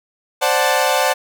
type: chord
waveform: sawtooth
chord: D dominant seventh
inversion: third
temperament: equal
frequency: 523.3 / 587.3 / 740 / 880 Hz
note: C5 / D5 / F#5 / A5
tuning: 0 / 0 / 0 / 0 cents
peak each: -16 dBFS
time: 0.41-1.14 s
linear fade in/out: 20 ms
effects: none